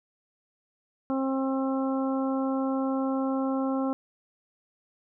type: harmonic tone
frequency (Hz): 266.7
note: C4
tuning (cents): +33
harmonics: 1 / 2 / 3 / 4 / 5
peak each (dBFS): -26 / -32 / -36 / -38 / -40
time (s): 1.1-3.93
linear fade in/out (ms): 0
effects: none